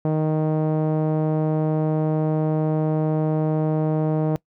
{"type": "tone with low-pass filter", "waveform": "sawtooth", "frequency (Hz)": 155.56, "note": "D#3", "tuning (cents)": 0, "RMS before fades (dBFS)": -21, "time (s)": [0.05, 4.36], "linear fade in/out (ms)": 0, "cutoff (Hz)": 640, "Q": 1.5, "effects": ["noise-tail reverb RT60 0.1 s tail -22 dB re dry"]}